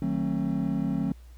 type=chord; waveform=triangle; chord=D# diminished seventh; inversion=none; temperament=just; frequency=155.56 / 186.68 / 224 / 268.8 Hz; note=D#3 / F#3 / A3 / C4; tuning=0 / +16 / +31 / +47 cents; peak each=-30 / -28 / -29 / -28 dBFS; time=0.02-1.12 s; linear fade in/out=2 ms; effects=added 60 Hz sine -45 dBFS peak until 1.37 s + pink hiss -62 dBFS RMS until 1.37 s